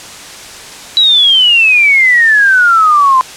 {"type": "exponential sweep", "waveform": "sine", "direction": "down", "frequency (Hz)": [3951, 1020], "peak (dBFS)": -4, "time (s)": [0.97, 3.21], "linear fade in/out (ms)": 0, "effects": ["white hiss -29 dBFS RMS until 3.36 s", "low-pass 8000 Hz 12 dB/octave"]}